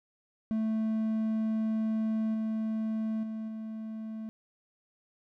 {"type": "tone with level steps", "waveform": "triangle", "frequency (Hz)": 220, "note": "A3", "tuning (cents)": 0, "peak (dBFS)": [-25, -27, -32, -34], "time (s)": [0.51, 4.29], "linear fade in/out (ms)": 0, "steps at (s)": [2.34, 3.23, 3.48], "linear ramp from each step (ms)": 5, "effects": []}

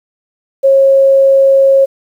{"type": "tone", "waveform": "sine", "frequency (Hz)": 543, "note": "C#5", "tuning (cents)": -36, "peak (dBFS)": -4, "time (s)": [0.63, 1.86], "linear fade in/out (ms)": 20, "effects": ["7-bit"]}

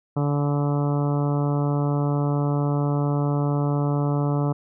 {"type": "harmonic tone", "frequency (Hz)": 144.4, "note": "D3", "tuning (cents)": -29, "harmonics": [1, 2, 3, 4, 5, 6, 7, 8, 9], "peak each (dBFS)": [-21, -27, -31, -33, -35, -37, -38, -39, -40], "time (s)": [0.16, 4.53], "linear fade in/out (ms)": 10, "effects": []}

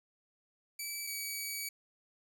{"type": "tone pair in turn", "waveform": "10% pulse", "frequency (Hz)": [2305, 2275], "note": ["D7", "C#7"], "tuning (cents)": [-33, 44], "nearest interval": "unison", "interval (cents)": 23, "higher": "first", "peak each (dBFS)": [-29, -28], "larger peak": "second", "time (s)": [[0.79, 1.07], [1.07, 1.69]], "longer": "second", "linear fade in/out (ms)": 5, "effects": []}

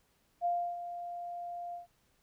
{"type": "tone with ADSR envelope", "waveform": "sine", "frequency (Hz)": 698.5, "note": "F5", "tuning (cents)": 0, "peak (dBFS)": -27, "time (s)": [0.41, 1.87], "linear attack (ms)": 42, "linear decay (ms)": 310, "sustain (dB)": -11, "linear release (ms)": 130, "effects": ["pink hiss -72 dBFS RMS until 2.22 s"]}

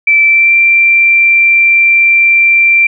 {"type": "tone with pitch glide", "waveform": "sine", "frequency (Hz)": [2326, 2357], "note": ["D7", "D7"], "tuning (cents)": [-17, 6], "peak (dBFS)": -4, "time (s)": [0.07, 2.87], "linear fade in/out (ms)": 5, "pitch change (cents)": 23, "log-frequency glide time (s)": [0.24, 0.54], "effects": []}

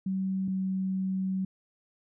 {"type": "tone pair in turn", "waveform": "sine", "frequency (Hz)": [190.4, 189.38], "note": ["F#3", "F#3"], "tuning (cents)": [50, 41], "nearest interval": "unison", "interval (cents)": 9, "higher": "first", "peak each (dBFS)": -27, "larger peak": "neither", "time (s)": [[0.06, 0.48], [0.48, 1.45]], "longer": "second", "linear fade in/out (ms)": 5, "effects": []}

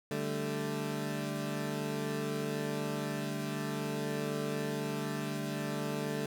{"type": "chord", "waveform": "20% pulse", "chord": "D suspended fourth", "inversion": "none", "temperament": "equal", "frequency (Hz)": [146.83, 196, 220], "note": ["D3", "G3", "A3"], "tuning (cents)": [0, 0, 0], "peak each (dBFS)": [-32, -35, -33], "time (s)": [0.11, 6.26], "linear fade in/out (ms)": 2, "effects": []}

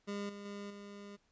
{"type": "tone with level steps", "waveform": "25% pulse", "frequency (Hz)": 202.7, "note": "G#3", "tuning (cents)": -42, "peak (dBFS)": [-34, -42, -39, -44], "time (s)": [0.07, 1.17], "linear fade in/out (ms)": 20, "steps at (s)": [0.29, 0.45, 0.7], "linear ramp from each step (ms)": 5, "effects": ["pink hiss -75 dBFS RMS until 1.31 s", "resampled to 16000 Hz"]}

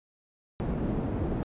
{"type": "low-pass noise", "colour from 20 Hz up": "white", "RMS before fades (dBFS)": -30, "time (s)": [0.6, 1.43], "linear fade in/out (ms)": 0, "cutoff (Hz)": 300, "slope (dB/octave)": 12, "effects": ["resampled to 8000 Hz"]}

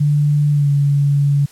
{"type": "tone with pitch glide", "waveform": "sine", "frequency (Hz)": [146.83, 142.32], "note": ["D3", "C#3"], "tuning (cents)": [0, 46], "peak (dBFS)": -11, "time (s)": [0, 1.46], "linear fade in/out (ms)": 10, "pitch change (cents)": -54, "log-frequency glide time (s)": [0.51, 0.69], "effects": ["white hiss -46 dBFS RMS until 1.51 s", "low-pass 11000 Hz 12 dB/octave"]}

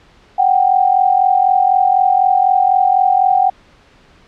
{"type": "tone pair together", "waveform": "sine", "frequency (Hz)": [740, 784], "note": ["F#5", "G5"], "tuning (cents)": [0, 0], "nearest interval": "minor second", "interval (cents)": 100, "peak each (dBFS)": -12, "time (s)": [0.38, 3.5], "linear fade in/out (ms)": 10, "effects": ["pink hiss -48 dBFS RMS until 4.27 s", "low-pass 4000 Hz 12 dB/octave"]}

